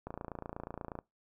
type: click train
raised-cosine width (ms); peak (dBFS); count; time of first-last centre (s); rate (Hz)
1; -26; 27; 0.07-0.989; 28.3
effects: noise-tail reverb RT60 0.2 s tail -23 dB re dry